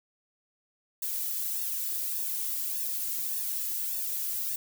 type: noise with flanger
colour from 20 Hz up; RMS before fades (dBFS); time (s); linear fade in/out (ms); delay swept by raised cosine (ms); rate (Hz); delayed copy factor
violet; -32; 1.02-4.56; 5; 1.1 to 2.4; 1.7; +1
effects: none